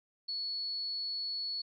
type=tone; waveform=sine; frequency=4400 Hz; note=C#8; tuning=14 cents flat; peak=-34 dBFS; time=0.28-1.62 s; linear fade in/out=10 ms; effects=none